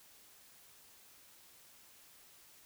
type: silence
effects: white hiss -61 dBFS RMS until 2.65 s